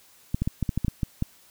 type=clicks; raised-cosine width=5 ms; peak=-12 dBFS; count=10; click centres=0.345 / 0.42 / 0.475 / 0.627 / 0.692 / 0.776 / 0.847 / 0.882 / 1.032 / 1.224 s; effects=white hiss -56 dBFS RMS until 1.5 s